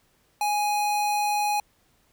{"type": "tone", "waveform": "square", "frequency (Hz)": 831, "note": "G#5", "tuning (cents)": 1, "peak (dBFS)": -23, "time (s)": [0.41, 1.6], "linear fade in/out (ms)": 2, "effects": ["pink hiss -65 dBFS RMS until 2.12 s"]}